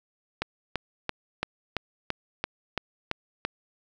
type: click train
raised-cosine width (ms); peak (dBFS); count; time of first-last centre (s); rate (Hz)
0.3; -11; 10; 0.42-3.45; 2.97
effects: none